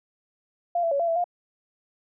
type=tone with pitch steps; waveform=sine; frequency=695 / 668 / 561 / 680 / 663 / 705 Hz; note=F5 / E5 / C#5 / F5 / E5 / F5; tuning=-9 / +23 / +21 / -46 / +10 / +16 cents; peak=-21 dBFS; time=0.75-1.242 s; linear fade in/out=5 ms; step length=82 ms; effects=none